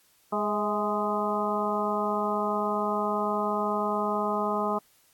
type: harmonic tone with a mistuned harmonic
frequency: 207.7 Hz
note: G#3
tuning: in tune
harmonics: 1 / 2 / 3 / 4 / 5 / 6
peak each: -32 / -32 / -32 / -32 / -32 / -32 dBFS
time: 0.32-4.79 s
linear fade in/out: 10 ms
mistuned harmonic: 3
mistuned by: +43 cents
effects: white hiss -63 dBFS RMS until 5.13 s + AAC 64 kbps